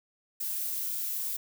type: noise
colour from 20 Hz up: violet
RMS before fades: -33 dBFS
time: 0.4-1.37 s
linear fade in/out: 10 ms
effects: none